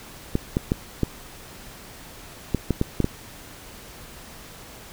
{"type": "clicks", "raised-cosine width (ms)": 3, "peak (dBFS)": -7, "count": 9, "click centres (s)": [0.354, 0.569, 0.719, 1.033, 2.547, 2.707, 2.814, 3.003, 3.044], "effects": ["pink hiss -43 dBFS RMS until 4.92 s"]}